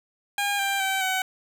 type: tone with pitch steps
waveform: 15% pulse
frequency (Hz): 809 / 790.1 / 771.6 / 753.5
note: G#5 / G5 / G5 / F#5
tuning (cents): -46 / +13 / -28 / +31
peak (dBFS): -17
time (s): 0.38-1.22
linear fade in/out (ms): 2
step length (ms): 210
effects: none